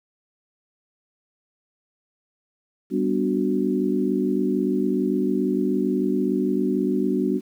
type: chord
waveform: sine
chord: G major seventh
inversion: none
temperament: equal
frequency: 196 / 246.9 / 293.7 / 370 Hz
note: G3 / B3 / D4 / F#4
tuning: 0 / 0 / 0 / 0 cents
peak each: -25 dBFS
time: 2.9-7.41 s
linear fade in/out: 50 ms
effects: 9-bit